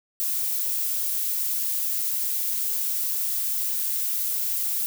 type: noise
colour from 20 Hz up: violet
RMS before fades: -26 dBFS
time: 0.2-4.86 s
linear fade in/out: 0 ms
effects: none